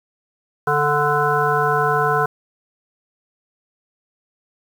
harmonic tone with a mistuned harmonic, 146.83 Hz, D3, in tune, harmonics 1 / 3 / 5 / 7 / 9 / 10, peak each -25 / -21 / -22 / -21 / -23 / -23 dBFS, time 0.67-2.26 s, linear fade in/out 5 ms, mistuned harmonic 10, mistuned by +23 cents, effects 7-bit

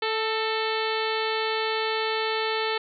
harmonic tone with a mistuned harmonic, 440 Hz, A4, in tune, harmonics 1 / 2 / 3 / 4 / 5 / 6 / 7 / 8 / 9 / 10, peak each -28 / -31 / -33 / -34 / -35 / -36 / -36 / -37 / -38 / -38 dBFS, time 0.02-2.78 s, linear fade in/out 5 ms, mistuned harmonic 4, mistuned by +31 cents, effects none

